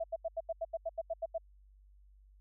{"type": "tone bursts", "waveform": "sine", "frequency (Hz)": 659.3, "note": "E5", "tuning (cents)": 0, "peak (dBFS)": -32, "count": 12, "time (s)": [0, 1.382], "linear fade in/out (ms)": 10, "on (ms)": 40, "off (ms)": 82, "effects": ["added 49 Hz sine -58 dBFS peak until 2.4 s"]}